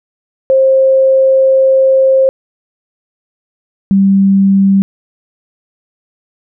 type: tone pair in turn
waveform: sine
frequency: 531 / 195.37 Hz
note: C5 / G3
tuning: +25 / -6 cents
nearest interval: octave + perfect fourth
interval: 1731 cents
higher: first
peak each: -5 dBFS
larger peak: neither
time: 0.5-2.29 / 3.91-4.82 s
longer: first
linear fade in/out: 0 ms
effects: none